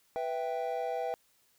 triangle chord, E minor, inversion second, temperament equal, 493.9 / 659.3 / 784 Hz, B4 / E5 / G5, 0 / 0 / 0 cents, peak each -34 dBFS, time 0.16-1.14 s, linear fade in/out 0 ms, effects white hiss -69 dBFS RMS until 1.58 s

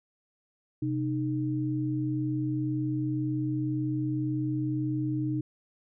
sine tone pair together, 128.9 / 307 Hz, C3 / D#4, -26 / -23 cents, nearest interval octave + minor third, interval 1503 cents, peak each -30 / -29 dBFS, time 0.82-5.41 s, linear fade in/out 5 ms, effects none

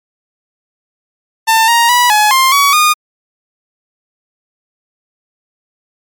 sawtooth tone with pitch steps, 895 / 936 / 977 / 846 / 1055 / 1130 / 1224 Hz, A5 / A#5 / B5 / G#5 / C6 / C#6 / D#6, +29 / +7 / -19 / +32 / +14 / +33 / -29 cents, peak -3 dBFS, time 1.47-2.94 s, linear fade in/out 20 ms, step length 210 ms, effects MP3 96 kbps

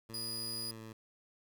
15% pulse tone with pitch glide, 112.5 to 110.82 Hz, A2 to A2, +39 to +13 cents, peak -40 dBFS, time 0.09-0.93 s, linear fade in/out 5 ms, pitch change -26 cents, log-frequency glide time 0.71-0.81 s
sawtooth tone, 4916 Hz, D#8, 22 cents flat, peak -35 dBFS, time 0.14-0.71 s, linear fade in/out 2 ms
effects 11-bit

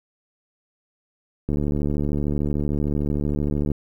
click train, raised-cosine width 3 ms, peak -12 dBFS, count 164, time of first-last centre 1.49-3.717 s, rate 73.2 Hz, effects 9-bit

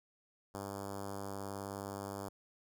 5% pulse tone with notch filter, 99.3 Hz, G2, 23 cents sharp, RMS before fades -43 dBFS, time 0.54-2.29 s, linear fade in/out 10 ms, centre 2700 Hz, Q 0.55, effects none

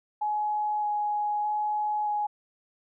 sine tone with vibrato, 839 Hz, G#5, 17 cents sharp, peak -25 dBFS, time 0.21-2.27 s, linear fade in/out 10 ms, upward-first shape square, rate 0.81 Hz, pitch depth 8 cents each way, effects none

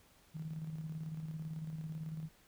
sine tone with tremolo, 158.1 Hz, D#3, 28 cents sharp, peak -38 dBFS, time 0.34-2.29 s, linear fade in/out 20 ms, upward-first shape square, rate 18 Hz, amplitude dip 45%, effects pink hiss -66 dBFS RMS until 2.47 s

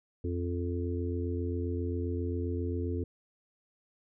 harmonic tone, 87.5 Hz, F2, 4 cents sharp, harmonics 1 / 3 / 4 / 5, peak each -32 / -37 / -38 / -39 dBFS, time 0.24-3.04 s, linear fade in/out 5 ms, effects none

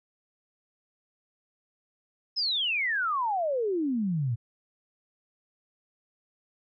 sine exponential sweep, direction down, 5274 to 110 Hz, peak -25 dBFS, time 2.36-4.36 s, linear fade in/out 20 ms, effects none

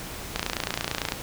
click train, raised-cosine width 0.2 ms, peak -8 dBFS, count 23, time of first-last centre 0.36-1.121 s, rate 28.9 Hz, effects pink hiss -37 dBFS RMS until 1.22 s

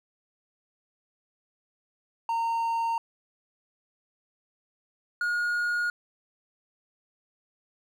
triangle tone pair in turn, 919 / 1435.8 Hz, A#5 / F6, -25 / +48 cents, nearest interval minor sixth, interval 773 cents, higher second, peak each -23 dBFS, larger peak neither, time 2.29-2.98 / 5.21-5.9 s, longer neither, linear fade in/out 2 ms, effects none

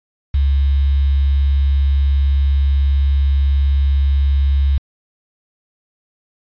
sine tone with quantisation, 69.3 Hz, C#2, in tune, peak -11 dBFS, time 0.34-4.78 s, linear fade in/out 5 ms, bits 6, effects resampled to 11025 Hz

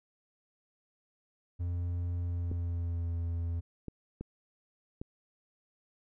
triangle tone with pitch glide, 87.31 to 84.68 Hz, F2 to E2, 0 to +47 cents, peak -29 dBFS, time 1.59-3.61 s, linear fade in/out 20 ms, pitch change -53 cents, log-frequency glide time 2.2-3.12 s
clicks, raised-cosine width 3 ms, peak -26 dBFS, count 4, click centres 2.515 / 3.883 / 4.21 / 5.015 s
effects none

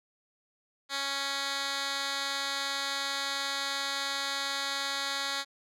10% pulse tone with band-pass filter, 277.2 Hz, C#4, in tune, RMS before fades -33 dBFS, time 0.89-5.45 s, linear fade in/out 50 ms, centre 3700 Hz, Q 1.2, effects none

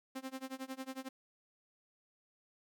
sawtooth tone with tremolo, 263.6 Hz, C4, 13 cents sharp, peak -35 dBFS, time 0.15-1.09 s, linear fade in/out 10 ms, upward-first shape sine, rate 11 Hz, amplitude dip 95%, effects none

